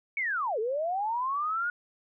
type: linear two-way sweep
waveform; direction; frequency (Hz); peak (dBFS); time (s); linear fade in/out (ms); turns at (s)
sine; down then up; 2275 to 415.7 to 1459; -27; 0.17-1.7; 2; 0.59
effects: none